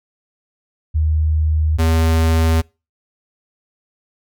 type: tone pair in turn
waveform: sine / square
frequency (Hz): 77.78 / 81.18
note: D#2 / E2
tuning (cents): 0 / -26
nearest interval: minor second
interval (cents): 74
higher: second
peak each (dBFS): -13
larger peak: neither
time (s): 0.94-1.78 / 1.78-2.62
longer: neither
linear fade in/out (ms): 20
effects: noise-tail reverb RT60 0.3 s tail -26 dB re dry